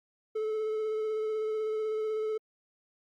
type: tone with vibrato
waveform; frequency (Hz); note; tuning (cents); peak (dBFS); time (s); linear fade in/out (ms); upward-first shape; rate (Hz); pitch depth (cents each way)
triangle; 433.9; A4; -24; -27; 0.35-2.38; 10; square; 16; 13
effects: Opus 48 kbps